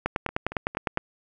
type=two click trains; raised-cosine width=0.5 ms; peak=-21 / -9 dBFS; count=4 / 10; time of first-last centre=0.29-0.98 / 0.06-0.974 s; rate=4.35 / 9.85 Hz; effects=none